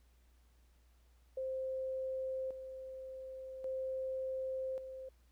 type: tone with tremolo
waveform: sine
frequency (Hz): 524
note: C5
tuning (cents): +2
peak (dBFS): -36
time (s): 1.37-5.09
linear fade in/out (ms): 5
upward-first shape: square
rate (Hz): 0.44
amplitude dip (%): 60
effects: added 60 Hz sine -64 dBFS peak until 5.31 s + pink hiss -75 dBFS RMS until 5.31 s